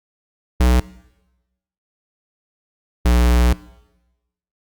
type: tone pair in turn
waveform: square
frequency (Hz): 61.74 / 60.12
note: B1 / B1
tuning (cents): 0 / -46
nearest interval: unison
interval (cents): 46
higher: first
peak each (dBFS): -12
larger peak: neither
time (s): 0.6-0.8 / 3.05-3.53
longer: second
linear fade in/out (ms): 5
effects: noise-tail reverb RT60 1.0 s tail -20 dB re dry + Opus 48 kbps